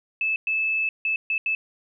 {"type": "tone bursts at uneven times", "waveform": "sine", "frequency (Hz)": 2616, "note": "E7", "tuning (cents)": -14, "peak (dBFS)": -21, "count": 5, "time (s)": [[0.21, 0.36], [0.47, 0.89], [1.05, 1.16], [1.3, 1.38], [1.46, 1.55]], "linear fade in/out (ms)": 2, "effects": []}